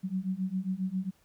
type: beating tone pair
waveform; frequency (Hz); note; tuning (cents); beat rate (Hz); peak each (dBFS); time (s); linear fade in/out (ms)
sine; 183.7 / 191.1; F#3 / G3; -12 / -44; 7.4; -33 / -32; 0.03-1.11; 20
effects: pink hiss -67 dBFS RMS until 1.24 s